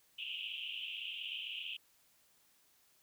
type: band-pass noise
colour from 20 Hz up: white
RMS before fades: -43 dBFS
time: 0.18-1.77 s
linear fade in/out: 10 ms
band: 2600 to 3200 Hz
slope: 96 dB/octave
effects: white hiss -70 dBFS RMS until 3.02 s

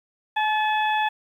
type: harmonic tone with a mistuned harmonic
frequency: 856 Hz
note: A5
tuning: 48 cents flat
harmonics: 1 / 2 / 3 / 4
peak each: -21 / -27 / -31 / -33 dBFS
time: 0.36-1.09 s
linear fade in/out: 10 ms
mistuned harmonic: 2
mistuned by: +20 cents
effects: 9-bit

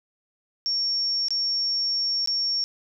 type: tone with dropouts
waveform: sine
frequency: 5500 Hz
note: F8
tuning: 27 cents flat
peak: -22 dBFS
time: 0.66-2.64 s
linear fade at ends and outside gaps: 0 ms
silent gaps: 1.284-1.306 / 2.26-2.274 s
effects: none

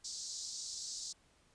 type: band-pass noise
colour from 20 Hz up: pink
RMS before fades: -44 dBFS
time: 0.04-1.13 s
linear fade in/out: 10 ms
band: 4300 to 7800 Hz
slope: 48 dB/octave
effects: pink hiss -69 dBFS RMS until 1.54 s + resampled to 22050 Hz

